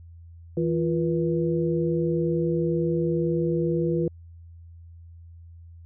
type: tone cluster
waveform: sine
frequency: 163.3 / 345.3 / 485.6 Hz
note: E3 / F4 / B4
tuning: -16 / -20 / -29 cents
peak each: -25 / -25 / -28 dBFS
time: 0.57-4.08 s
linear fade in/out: 2 ms
effects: added 84 Hz sine -43 dBFS peak until 5.85 s